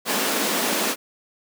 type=high-pass noise; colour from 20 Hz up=pink; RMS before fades=-23 dBFS; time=0.05-0.96 s; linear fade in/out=50 ms; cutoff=200 Hz; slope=48 dB/octave; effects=none